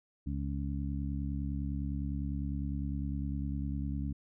harmonic tone, 69.9 Hz, C#2, 15 cents sharp, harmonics 1 / 2 / 3 / 4, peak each -35 / -38 / -40 / -41 dBFS, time 0.26-4.13 s, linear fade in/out 10 ms, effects none

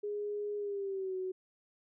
sine tone with pitch glide, 413.8 to 372.9 Hz, G#4 to F#4, -6 to +14 cents, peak -34 dBFS, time 0.03-1.32 s, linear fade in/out 10 ms, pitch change -180 cents, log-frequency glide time 0.57-1.16 s, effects none

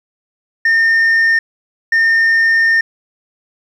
sine tone bursts at uneven times, 1818 Hz, A#6, 44 cents flat, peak -6 dBFS, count 2, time 0.65-1.39 / 1.92-2.81 s, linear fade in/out 5 ms, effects tanh soft clip ceiling -8 dBFS + 8-bit

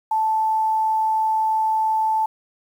sine tone, 877 Hz, A5, 6 cents flat, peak -17 dBFS, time 0.11-2.26 s, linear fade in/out 5 ms, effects 8-bit

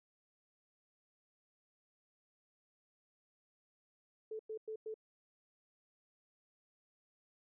sine tone bursts, 436.8 Hz, A4, 13 cents flat, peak -40 dBFS, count 4, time 4.31-4.942 s, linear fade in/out 5 ms, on 83 ms, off 100 ms, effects none

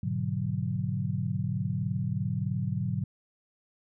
sine chord, G# half-diminished seventh, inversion none, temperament equal, 103.83 / 123.47 / 146.83 / 185 Hz, G#2 / B2 / D3 / F#3, 0 / 0 / 0 / 0 cents, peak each -33 dBFS, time 0.03-3.04 s, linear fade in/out 5 ms, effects none

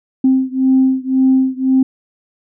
sine beating tone pair, 261.6 / 263.5 Hz, C4 / C4, 0 / +12 cents, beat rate 1.9 Hz, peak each -12 / -13 dBFS, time 0.24-1.83 s, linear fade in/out 5 ms, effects tanh soft clip ceiling -3 dBFS

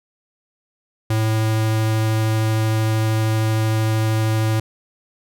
square tone with vibrato, 110 Hz, A2, in tune, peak -17 dBFS, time 1.1-4.6 s, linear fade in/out 5 ms, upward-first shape triangle, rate 13 Hz, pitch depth 8 cents each way, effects none

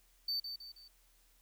triangle tone with echo, 4561 Hz, C#8, 49 cents sharp, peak -32 dBFS, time 0.28-0.4 s, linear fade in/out 5 ms, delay 160 ms, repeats 3, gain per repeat -7 dB, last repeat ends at 0.88 s, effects added 40 Hz sine -68 dBFS peak until 1.41 s + white hiss -70 dBFS RMS until 1.41 s

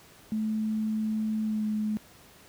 sine tone with pitch glide, 217.2 to 213.8 Hz, A3 to A3, -22 to -49 cents, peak -26 dBFS, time 0.32-1.97 s, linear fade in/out 0 ms, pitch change -27 cents, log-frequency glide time 1.43-1.64 s, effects pink hiss -54 dBFS RMS until 2.48 s + high-pass 60 Hz 12 dB/octave

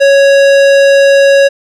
sine tone with tanh clipping, 554.4 Hz, C#5, in tune, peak -5 dBFS, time 0-1.49 s, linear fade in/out 20 ms, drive 18 dB, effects none

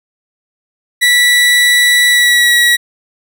30% pulse tone with pitch glide, 1954 to 1922.7 Hz, B6 to B6, -19 to -47 cents, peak -4 dBFS, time 1.01-2.77 s, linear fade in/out 20 ms, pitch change -28 cents, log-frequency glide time 2.11-2.55 s, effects none

